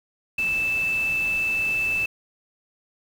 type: tone in noise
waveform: sine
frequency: 2637 Hz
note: E7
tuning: in tune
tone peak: -21 dBFS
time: 0.38-2.06 s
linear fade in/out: 5 ms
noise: pink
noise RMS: -39 dBFS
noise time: 0.38-2.06 s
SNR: +15 dB
effects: none